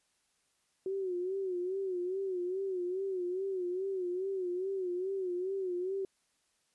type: tone with vibrato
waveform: sine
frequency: 371.8 Hz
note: F#4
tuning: 8 cents sharp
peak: -32 dBFS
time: 0.86-6.05 s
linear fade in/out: 2 ms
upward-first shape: sine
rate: 2.4 Hz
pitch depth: 90 cents each way
effects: white hiss -75 dBFS RMS until 6.74 s + resampled to 24000 Hz